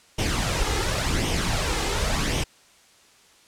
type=noise with flanger; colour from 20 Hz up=pink; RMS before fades=-24 dBFS; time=0.18-2.44 s; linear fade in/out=10 ms; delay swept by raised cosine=0.33 to 2.43 ms; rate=0.91 Hz; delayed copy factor=+0.55; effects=white hiss -55 dBFS RMS until 3.47 s + low-pass 8000 Hz 12 dB/octave